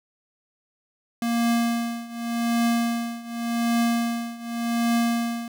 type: tone with tremolo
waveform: square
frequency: 233.9 Hz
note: A#3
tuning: 6 cents sharp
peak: -19 dBFS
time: 1.22-5.48 s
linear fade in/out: 2 ms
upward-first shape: triangle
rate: 0.87 Hz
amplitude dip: 90%
effects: none